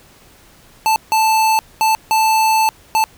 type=tone bursts at uneven times; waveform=square; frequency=880 Hz; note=A5; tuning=in tune; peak=-12 dBFS; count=5; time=0.86-0.96 / 1.12-1.59 / 1.81-1.95 / 2.11-2.69 / 2.95-3.04 s; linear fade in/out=0 ms; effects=pink hiss -47 dBFS RMS until 3.17 s